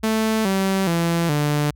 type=tone with pitch steps; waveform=sawtooth; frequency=220 / 192.63 / 168.67 / 147.68 Hz; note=A3 / G3 / E3 / D3; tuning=0 / -30 / +40 / +10 cents; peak=-14 dBFS; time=0.03-1.71 s; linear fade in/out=10 ms; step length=420 ms; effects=added 60 Hz sine -45 dBFS peak until 1.75 s